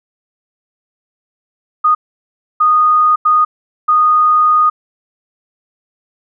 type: tone bursts at uneven times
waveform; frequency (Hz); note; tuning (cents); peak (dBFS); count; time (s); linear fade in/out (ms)
sine; 1235; D#6; -13; -7; 4; 1.84-1.95 / 2.6-3.16 / 3.25-3.45 / 3.88-4.7; 10
effects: none